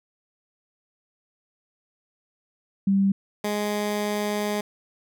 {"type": "tone pair in turn", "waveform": ["sine", "15% pulse"], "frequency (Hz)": [196, 208], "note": ["G3", "G#3"], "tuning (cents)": [0, 3], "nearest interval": "minor second", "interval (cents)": 103, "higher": "second", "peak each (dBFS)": [-17, -18], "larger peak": "first", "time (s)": [[2.87, 3.12], [3.44, 4.61]], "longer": "second", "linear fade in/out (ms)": 5, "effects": []}